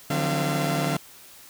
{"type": "tone cluster", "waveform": "sawtooth", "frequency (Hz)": [149.7, 171.6, 184.6, 259.8, 684], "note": ["D3", "F3", "F#3", "C4", "F5"], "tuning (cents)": [33, -30, -4, -12, -36], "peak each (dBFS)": [-22, -31, -28, -27, -25], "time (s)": [0.1, 0.97], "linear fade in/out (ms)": 5, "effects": ["white hiss -48 dBFS RMS until 1.49 s"]}